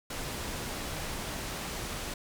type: low-pass noise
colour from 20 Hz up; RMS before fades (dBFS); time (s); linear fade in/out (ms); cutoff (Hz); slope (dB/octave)
pink; -37; 0.1-2.14; 5; 12000; 12
effects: none